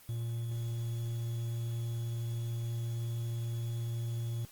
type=tone with quantisation; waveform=triangle; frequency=116.54 Hz; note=A#2; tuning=in tune; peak=-31 dBFS; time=0.09-4.45 s; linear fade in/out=0 ms; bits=9; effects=white hiss -57 dBFS RMS until 4.51 s + Opus 32 kbps